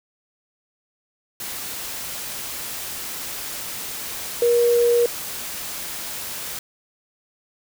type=tone in noise; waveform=sine; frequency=475.7 Hz; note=A#4; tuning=35 cents sharp; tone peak=-14 dBFS; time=4.42-5.06 s; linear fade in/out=2 ms; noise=white; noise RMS=-31 dBFS; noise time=1.4-6.59 s; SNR=+14 dB; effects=none